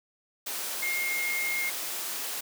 sine tone in noise, 2137 Hz, C7, 36 cents sharp, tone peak -28 dBFS, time 0.82-1.7 s, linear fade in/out 10 ms, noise white, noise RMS -34 dBFS, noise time 0.46-2.41 s, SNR +3 dB, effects high-pass 300 Hz 12 dB/octave

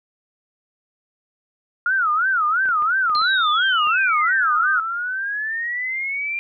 sine tone with vibrato, 1377 Hz, F6, 25 cents flat, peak -16 dBFS, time 1.86-4.8 s, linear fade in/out 2 ms, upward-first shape sine, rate 2.9 Hz, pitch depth 230 cents each way
clicks, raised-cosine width 0.5 ms, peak -23 dBFS, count 7, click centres 2.656 / 2.689 / 2.823 / 3.097 / 3.156 / 3.217 / 3.872 s
sine linear two-way sweep, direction down then up, 4185 to 1202 to 2392 Hz, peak -22 dBFS, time 3.15-6.39 s, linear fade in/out 0 ms, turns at 4.67 s
effects none

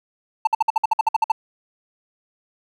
triangle tone bursts, 885 Hz, A5, 10 cents sharp, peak -11 dBFS, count 12, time 0.45-1.319 s, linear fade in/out 5 ms, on 22 ms, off 55 ms, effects none

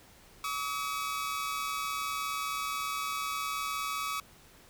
sawtooth tone pair together, 1138.6 / 1278 Hz, C#6 / D#6, +46 / +46 cents, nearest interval major second, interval 200 cents, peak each -31 / -32 dBFS, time 0.44-4.2 s, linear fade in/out 2 ms, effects pink hiss -57 dBFS RMS until 4.69 s

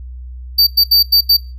square tone bursts at uneven times, 4621 Hz, D8, 29 cents flat, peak -7 dBFS, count 5, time 0.58-0.67 / 0.77-0.84 / 0.91-1.03 / 1.12-1.21 / 1.29-1.37 s, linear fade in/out 10 ms, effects noise-tail reverb RT60 0.3 s tail -20 dB re dry + added 62 Hz sine -27 dBFS peak until 1.58 s

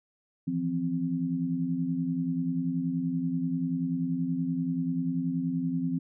sine tone cluster, 162 / 172.4 / 260.8 Hz, E3 / F3 / C4, -30 / -22 / -5 cents, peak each -35 / -31 / -29 dBFS, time 0.47-5.99 s, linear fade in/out 10 ms, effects none

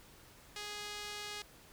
sawtooth tone with band-pass filter, 415.3 Hz, G#4, in tune, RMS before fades -44 dBFS, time 0.56-1.42 s, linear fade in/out 2 ms, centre 4200 Hz, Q 0.89, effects pink hiss -59 dBFS RMS until 1.72 s

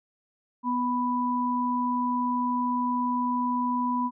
sine tone pair together, 246.9 / 989.3 Hz, B3 / B5, 0 / +3 cents, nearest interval 2 octaves, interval 2403 cents, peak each -27 / -26 dBFS, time 0.63-4.11 s, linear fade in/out 50 ms, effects none

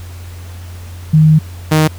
sine / sawtooth tone pair in turn, 155.56 / 155.56 Hz, D#3 / D#3, 0 / 0 cents, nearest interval unison, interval 0 cents, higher neither, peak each -4 dBFS, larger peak neither, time 1.13-1.39 / 1.71-1.88 s, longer first, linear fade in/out 10 ms, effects added 88 Hz sine -27 dBFS peak until 1.98 s + pink hiss -39 dBFS RMS until 1.98 s

